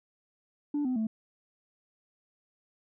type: tone with pitch steps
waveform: sine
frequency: 292 / 254.5 / 220.4 Hz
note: D4 / C4 / A3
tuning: -10 / -48 / +3 cents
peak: -25 dBFS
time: 0.74-1.07 s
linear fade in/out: 5 ms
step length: 110 ms
effects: tanh soft clip ceiling -25 dBFS